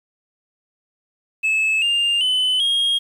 sine tone with pitch steps, 2600 / 2803 / 3021 / 3257 Hz, E7 / F7 / F#7 / G#7, -24 / +6 / +35 / -34 cents, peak -13 dBFS, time 1.43-2.99 s, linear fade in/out 20 ms, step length 390 ms, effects tanh soft clip ceiling -15 dBFS + 8-bit

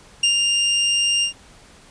sawtooth tone with ADSR envelope, 2800 Hz, F7, 4 cents sharp, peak -10 dBFS, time 0.23-1.33 s, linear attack 6 ms, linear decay 100 ms, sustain -3 dB, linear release 100 ms, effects pink hiss -48 dBFS RMS until 1.9 s + resampled to 22050 Hz

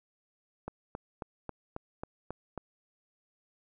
click train, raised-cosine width 1 ms, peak -23 dBFS, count 8, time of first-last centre 0.68-2.577 s, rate 3.69 Hz, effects none

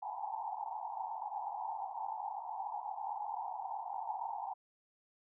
white band-pass noise, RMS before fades -41 dBFS, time 0.02-4.54 s, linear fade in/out 10 ms, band 750 to 930 Hz, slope 96 dB/octave, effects none

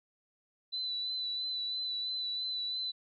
sine tone with vibrato, 3993 Hz, B7, 18 cents sharp, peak -33 dBFS, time 0.72-2.92 s, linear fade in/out 20 ms, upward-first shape sine, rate 3 Hz, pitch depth 24 cents each way, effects none

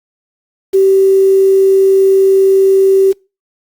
sine tone with quantisation, 386.4 Hz, G4, 25 cents flat, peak -5 dBFS, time 0.73-3.13 s, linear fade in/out 20 ms, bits 5, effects noise-tail reverb RT60 0.3 s tail -26 dB re dry + Opus 48 kbps

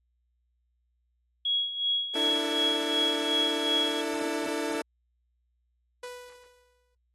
sine tone with tremolo, 3322 Hz, G#7, in tune, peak -23 dBFS, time 1.45-4.01 s, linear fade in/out 5 ms, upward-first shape sine, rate 2.7 Hz, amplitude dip 70%
30% pulse chord, D suspended second, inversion none, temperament equal with one note detuned, 293.7 / 329.6 / 447.7 Hz, D4 / E4 / A4, 0 / 0 / +30 cents, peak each -31 dBFS, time 2.15-4.82 s, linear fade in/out 5 ms
sawtooth tone with exponential decay, 493.9 Hz, B4, in tune, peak -32 dBFS, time 6.03-6.95 s, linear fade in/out 5 ms, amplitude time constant 200 ms
effects added 60 Hz sine -70 dBFS peak until 7.14 s + AAC 32 kbps

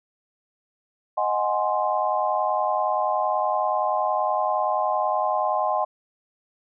sine chord, Ab dominant seventh, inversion second, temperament equal, 622.3 / 740 / 830.6 / 1046.5 Hz, Eb5 / Gb5 / Ab5 / C6, 0 / 0 / 0 / 0 cents, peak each -26 dBFS, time 1.17-5.85 s, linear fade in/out 10 ms, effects none

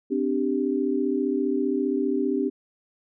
sine chord, C suspended second, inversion none, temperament equal with one note detuned, 258.6 / 293.7 / 392 Hz, C4 / D4 / G4, -20 / 0 / 0 cents, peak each -26 dBFS, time 0.1-2.5 s, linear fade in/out 20 ms, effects none

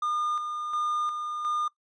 triangle tone with tremolo, 1213 Hz, D#6, 44 cents flat, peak -24 dBFS, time 0.02-1.68 s, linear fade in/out 5 ms, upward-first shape square, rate 1.4 Hz, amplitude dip 45%, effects noise-tail reverb RT60 0.1 s tail -18 dB re dry + resampled to 22050 Hz

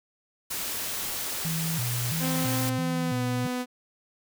white noise, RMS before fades -32 dBFS, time 0.5-2.7 s, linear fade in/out 10 ms
sine tone with vibrato, 140.4 Hz, C#3, 22 cents sharp, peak -28 dBFS, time 1.45-3.47 s, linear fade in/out 0 ms, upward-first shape square, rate 1.5 Hz, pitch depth 260 cents each way
sawtooth tone with pitch glide, 259.3 to 249.5 Hz, C4 to B3, -15 to +18 cents, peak -24 dBFS, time 2.19-3.66 s, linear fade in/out 50 ms, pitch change -67 cents, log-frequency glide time 2.67-3.24 s
effects none

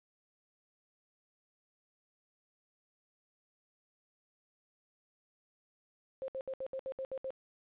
sine tone bursts, 530 Hz, C5, 22 cents sharp, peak -36 dBFS, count 9, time 6.22-7.305 s, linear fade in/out 0 ms, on 61 ms, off 67 ms, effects resampled to 8000 Hz + 12-bit

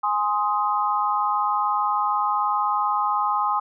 sine chord, Ab major, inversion none, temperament equal with one note detuned, 830.6 / 1046.5 / 1253.2 Hz, Ab5 / C6 / Eb6, 0 / 0 / +12 cents, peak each -24 dBFS, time 0.03-3.6 s, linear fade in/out 10 ms, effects none

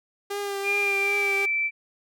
sawtooth tone with vibrato, 400.9 Hz, G4, 39 cents sharp, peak -24 dBFS, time 0.3-1.46 s, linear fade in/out 10 ms, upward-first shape triangle, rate 2.6 Hz, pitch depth 28 cents each way
sine tone with pitch glide, 2399 to 2329 Hz, D7 to D7, +36 to -15 cents, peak -22 dBFS, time 0.63-1.71 s, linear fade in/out 50 ms, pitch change -51 cents, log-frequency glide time 0.82-1.23 s
effects none

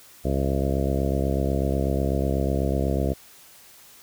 harmonic tone with a mistuned harmonic, 68.1 Hz, C#2, 30 cents flat, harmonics 1 / 2 / 3 / 4 / 5 / 6 / 7 / 8 / 9 / 10, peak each -25 / -28 / -30 / -31 / -32 / -33 / -33 / -34 / -35 / -35 dBFS, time 0.24-3.14 s, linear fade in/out 20 ms, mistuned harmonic 10, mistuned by -26 cents, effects white hiss -50 dBFS RMS until 4.02 s

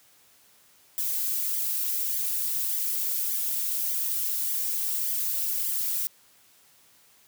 violet noise with flanger, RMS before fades -28 dBFS, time 0.98-6.07 s, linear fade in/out 0 ms, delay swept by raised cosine 0.73 to 5.13 ms, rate 1.7 Hz, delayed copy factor -0.85, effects white hiss -59 dBFS RMS until 7.27 s + high-pass 60 Hz 12 dB/octave

